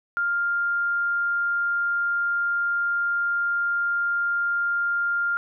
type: tone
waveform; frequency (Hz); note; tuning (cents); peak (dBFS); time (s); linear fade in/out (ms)
sine; 1400; F6; +4; -21; 0.17-5.37; 0
effects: none